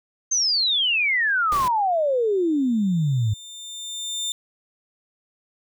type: exponential sweep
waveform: sine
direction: down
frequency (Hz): 6400 to 101.1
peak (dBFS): -18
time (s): 0.31-3.34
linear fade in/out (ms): 10
type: noise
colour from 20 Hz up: pink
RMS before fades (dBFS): -32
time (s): 1.52-1.68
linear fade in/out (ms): 0
type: tone with exponential growth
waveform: 30% pulse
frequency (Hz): 3600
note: A7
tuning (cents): +39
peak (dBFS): -21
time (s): 1.92-4.32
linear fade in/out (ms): 1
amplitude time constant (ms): 520
effects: none